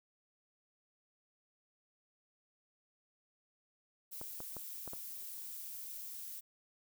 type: noise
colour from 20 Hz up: violet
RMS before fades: -46 dBFS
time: 4.11-6.41 s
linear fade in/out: 20 ms
type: clicks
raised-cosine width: 1 ms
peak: -32 dBFS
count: 5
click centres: 4.214 / 4.404 / 4.567 / 4.877 / 4.934 s
effects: none